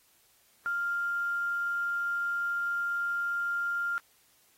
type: tone with quantisation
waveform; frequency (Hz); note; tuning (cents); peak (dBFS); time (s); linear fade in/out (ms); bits
sine; 1396.9; F6; 0; -28; 0.66-3.98; 0; 9
effects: white hiss -65 dBFS RMS until 4.57 s + AAC 48 kbps